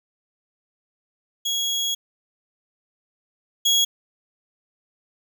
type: tone pair in turn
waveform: 30% pulse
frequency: 3322 / 3322 Hz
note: G#7 / G#7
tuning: 0 / 0 cents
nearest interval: unison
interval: 0 cents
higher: neither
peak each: -19 / -13 dBFS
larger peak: second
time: 1.45-1.95 / 3.65-3.85 s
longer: first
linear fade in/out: 10 ms
effects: none